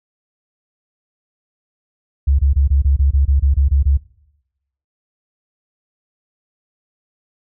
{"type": "tone bursts", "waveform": "sine", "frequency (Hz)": 69.3, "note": "C#2", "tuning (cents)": 0, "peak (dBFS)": -10, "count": 12, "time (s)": [2.27, 3.974], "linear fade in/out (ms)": 10, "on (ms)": 120, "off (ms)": 24, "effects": ["noise-tail reverb RT60 0.9 s tail -21 dB re dry"]}